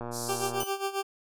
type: click train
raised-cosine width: 1 ms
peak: -23 dBFS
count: 75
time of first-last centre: 0.01-0.632 s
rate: 119 Hz
type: band-pass noise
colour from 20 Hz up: pink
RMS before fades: -38 dBFS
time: 0.11-0.53 s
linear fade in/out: 50 ms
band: 4600 to 12000 Hz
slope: 48 dB/octave
type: tone with tremolo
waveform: 20% pulse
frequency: 392 Hz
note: G4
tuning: in tune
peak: -22 dBFS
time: 0.28-1.03 s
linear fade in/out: 20 ms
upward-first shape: sine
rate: 7.4 Hz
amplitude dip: 80%
type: tone with exponential decay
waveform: 5% pulse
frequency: 3023 Hz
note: F#7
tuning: 36 cents sharp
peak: -21 dBFS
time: 0.6-0.84 s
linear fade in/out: 5 ms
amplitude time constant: 52 ms
effects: none